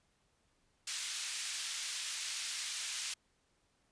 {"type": "band-pass noise", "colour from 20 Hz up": "white", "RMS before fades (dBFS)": -40, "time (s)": [0.87, 3.14], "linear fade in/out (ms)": 5, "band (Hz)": [2100, 7300], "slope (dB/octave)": 12, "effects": ["pink hiss -75 dBFS RMS until 3.91 s", "resampled to 22050 Hz"]}